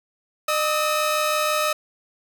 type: tone pair together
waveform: sawtooth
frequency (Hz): 608 / 1282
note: D#5 / E6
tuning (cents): -40 / -49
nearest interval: octave + minor second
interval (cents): 1291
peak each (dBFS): -19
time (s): 0.48-1.73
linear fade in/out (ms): 5
effects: none